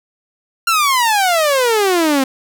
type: exponential sweep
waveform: sawtooth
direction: down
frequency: 1396.9 to 259.7 Hz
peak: -8 dBFS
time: 0.67-2.24 s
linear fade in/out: 5 ms
effects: none